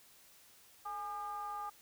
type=ring-modulated tone; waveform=triangle; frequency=192.4 Hz; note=G3; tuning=32 cents flat; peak=-34 dBFS; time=0.85-1.7 s; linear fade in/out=10 ms; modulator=1020 Hz; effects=white hiss -62 dBFS RMS until 1.81 s